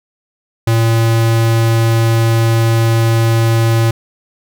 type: tone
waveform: square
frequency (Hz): 114.1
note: A#2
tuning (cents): -37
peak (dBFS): -10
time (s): 0.67-3.91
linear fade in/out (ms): 5
effects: none